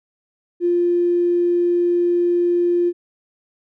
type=tone with tanh clipping; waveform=triangle; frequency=349.2 Hz; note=F4; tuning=in tune; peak=-14 dBFS; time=0.6-2.93 s; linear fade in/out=50 ms; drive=3 dB; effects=none